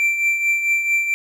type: tone with tremolo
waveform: triangle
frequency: 2349 Hz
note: D7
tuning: in tune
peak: -12 dBFS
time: 0-1.14 s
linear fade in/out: 0 ms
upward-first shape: triangle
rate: 4.5 Hz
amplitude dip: 60%
effects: none